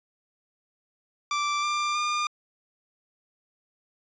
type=tone with pitch steps; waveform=sawtooth; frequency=1172 / 1189 / 1206.3 Hz; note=D6 / D6 / D6; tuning=-4 / +21 / +46 cents; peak=-21 dBFS; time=1.31-2.27 s; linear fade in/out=2 ms; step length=320 ms; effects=resampled to 16000 Hz